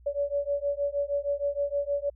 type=beating tone pair; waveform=sine; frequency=567 / 573.4 Hz; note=C#5 / D5; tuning=+39 / -42 cents; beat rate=6.4 Hz; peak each=-29 dBFS; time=0.06-2.1 s; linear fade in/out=10 ms; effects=added 60 Hz sine -51 dBFS peak until 2.15 s